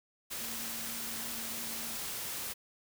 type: tone in noise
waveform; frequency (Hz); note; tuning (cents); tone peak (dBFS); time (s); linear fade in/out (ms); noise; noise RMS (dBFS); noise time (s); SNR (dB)
sine; 228.8; A#3; -32; -49; 0.4-1.98; 20; white; -39; 0.3-2.54; -13
effects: none